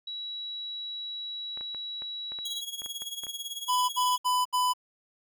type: tone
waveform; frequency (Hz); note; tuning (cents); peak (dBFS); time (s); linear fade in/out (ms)
sine; 3900; B7; -23; -34; 0.07-2.61; 5
type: clicks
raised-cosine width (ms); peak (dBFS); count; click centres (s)
0.5; -31; 11; 1.574 / 1.61 / 1.747 / 2.021 / 2.32 / 2.388 / 2.819 / 2.861 / 3.02 / 3.236 / 3.268
type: tone with tremolo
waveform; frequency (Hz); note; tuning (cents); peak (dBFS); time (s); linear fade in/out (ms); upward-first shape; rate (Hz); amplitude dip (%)
sawtooth; 3322; G#7; 0; -29; 2.45-4.18; 5; sine; 18; 75
type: tone bursts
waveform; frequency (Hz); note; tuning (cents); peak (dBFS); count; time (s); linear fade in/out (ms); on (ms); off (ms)
square; 999; B5; +20; -24; 4; 3.68-4.736; 20; 210; 72
effects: none